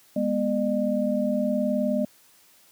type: tone cluster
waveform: sine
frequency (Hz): 206.6 / 245.9 / 604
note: G#3 / B3 / D5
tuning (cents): -9 / -7 / +48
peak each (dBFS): -26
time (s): 0.16-2.05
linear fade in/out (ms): 5
effects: white hiss -57 dBFS RMS until 2.71 s + high-pass 80 Hz 12 dB/octave

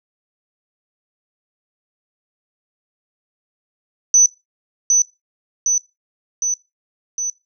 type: tone with echo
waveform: sine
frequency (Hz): 6000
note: F#8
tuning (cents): +23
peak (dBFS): -7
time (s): 4.14-4.26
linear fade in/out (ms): 2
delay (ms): 760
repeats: 4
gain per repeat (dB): -3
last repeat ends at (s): 7.3
effects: noise-tail reverb RT60 0.2 s tail -17 dB re dry

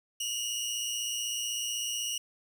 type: tone pair together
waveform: 20% pulse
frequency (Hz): 2844 / 2960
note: F7 / F#7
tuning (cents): +31 / 0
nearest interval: minor second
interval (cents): 69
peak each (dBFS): -28 / -32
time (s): 0.2-2.18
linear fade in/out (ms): 5
effects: none

